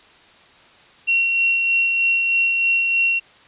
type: tone with tremolo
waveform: sine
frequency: 2734 Hz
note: F7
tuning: 37 cents flat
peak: -14 dBFS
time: 1.07-3.2 s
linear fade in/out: 20 ms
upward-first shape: sine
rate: 3.2 Hz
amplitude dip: 30%
effects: white hiss -49 dBFS RMS until 3.47 s + resampled to 8000 Hz